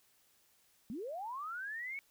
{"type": "linear sweep", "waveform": "sine", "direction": "up", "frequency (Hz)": [196, 2246], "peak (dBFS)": -39, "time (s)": [0.9, 1.99], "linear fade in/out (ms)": 0, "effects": ["white hiss -70 dBFS RMS until 2.1 s"]}